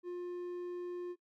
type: tone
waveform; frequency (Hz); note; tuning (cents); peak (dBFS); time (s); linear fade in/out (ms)
triangle; 354.4; F4; +25; -36; 0.03-1.16; 50
effects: noise-tail reverb RT60 0.1 s tail -19 dB re dry